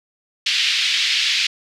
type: band-pass noise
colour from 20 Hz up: white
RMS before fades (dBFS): -19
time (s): 0.46-1.47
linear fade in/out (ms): 5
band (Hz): 2200 to 4300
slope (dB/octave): 24
effects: none